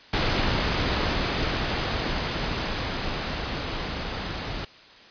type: noise with level ramp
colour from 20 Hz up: pink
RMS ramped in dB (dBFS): -23 to -32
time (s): 0.13-4.65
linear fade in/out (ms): 5
effects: white hiss -49 dBFS RMS until 5.1 s + resampled to 11025 Hz